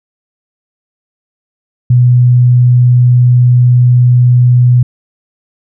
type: tone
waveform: sine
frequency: 123.47 Hz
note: B2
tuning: in tune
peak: -3 dBFS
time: 1.9-4.83 s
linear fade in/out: 5 ms
effects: none